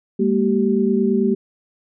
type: tone cluster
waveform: sine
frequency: 201.8 / 230.9 / 385.6 Hz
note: G#3 / A#3 / G4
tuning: -49 / -16 / -28 cents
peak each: -19 dBFS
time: 0.19-1.35 s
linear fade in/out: 10 ms
effects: none